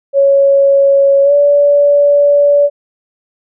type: tone with pitch glide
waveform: sine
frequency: 554.4 to 575.3 Hz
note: C#5 to D5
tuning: 0 to -36 cents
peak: -5 dBFS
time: 0.13-2.7 s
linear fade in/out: 50 ms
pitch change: +64 cents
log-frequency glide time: 1.23-1.33 s
effects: none